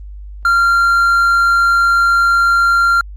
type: tone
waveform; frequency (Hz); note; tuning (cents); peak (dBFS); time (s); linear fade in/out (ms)
triangle; 1384; F6; -16; -7; 0.45-3.01; 2
effects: added 50 Hz sine -28 dBFS peak until 3.16 s + Opus 32 kbps